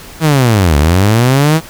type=linear two-way sweep; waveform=sawtooth; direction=down then up; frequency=164.81 to 69.7 to 164.81 Hz; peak=-3 dBFS; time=0.2-1.61 s; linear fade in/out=50 ms; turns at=0.77 s; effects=pink hiss -33 dBFS RMS until 1.69 s